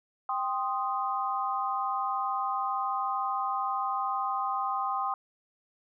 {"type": "chord", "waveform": "sine", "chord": "C minor", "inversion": "second", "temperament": "equal with one note detuned", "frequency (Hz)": [786.7, 1046.5, 1244.5], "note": ["G5", "C6", "Eb6"], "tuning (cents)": [6, 0, 0], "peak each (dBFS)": -32, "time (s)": [0.29, 5.14], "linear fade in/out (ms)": 2, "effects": []}